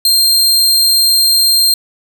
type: tone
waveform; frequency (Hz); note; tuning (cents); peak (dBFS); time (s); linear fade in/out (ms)
sawtooth; 4186; C8; 0; -5; 0.05-1.74; 2
effects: none